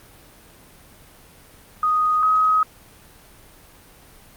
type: tone pair in turn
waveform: sine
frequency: 1244.5 / 1265.5 Hz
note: D#6 / D#6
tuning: 0 / +29 cents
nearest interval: unison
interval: 29 cents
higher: second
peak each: -16 / -14 dBFS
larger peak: second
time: 1.83-2.23 / 2.23-2.63 s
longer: neither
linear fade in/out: 2 ms
effects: pink hiss -48 dBFS RMS until 4.36 s + Opus 32 kbps